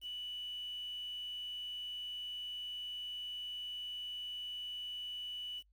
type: tone with quantisation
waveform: sine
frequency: 2960 Hz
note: F#7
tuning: in tune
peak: -40 dBFS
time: 0.01-5.63 s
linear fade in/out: 50 ms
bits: 10
effects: noise-tail reverb RT60 0.1 s tail -24 dB re dry + added 50 Hz sine -67 dBFS peak until 5.72 s